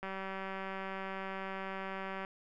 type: click train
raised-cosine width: 0.5 ms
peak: -26 dBFS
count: 427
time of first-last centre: 0.03-2.249 s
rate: 192 Hz
effects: none